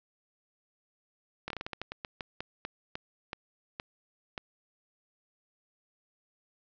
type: slowing click train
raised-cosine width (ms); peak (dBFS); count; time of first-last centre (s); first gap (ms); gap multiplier
0.3; -20; 17; 1.48-4.378; 23; 1.24
effects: resampled to 16000 Hz + 10-bit